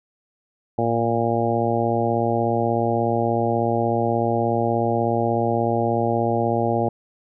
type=harmonic tone with a mistuned harmonic; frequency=116.54 Hz; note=A#2; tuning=in tune; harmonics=1 / 2 / 3 / 4 / 5 / 6 / 7; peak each=-26 / -26 / -26 / -26 / -26 / -26 / -26 dBFS; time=0.78-6.89 s; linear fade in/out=5 ms; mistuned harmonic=1; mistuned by=-31 cents; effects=none